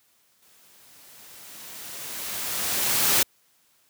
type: noise with exponential growth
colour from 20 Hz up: white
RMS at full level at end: -19 dBFS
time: 0.42-3.23 s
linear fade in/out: 5 ms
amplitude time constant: 610 ms
effects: white hiss -64 dBFS RMS until 3.89 s + high-pass 80 Hz 12 dB/octave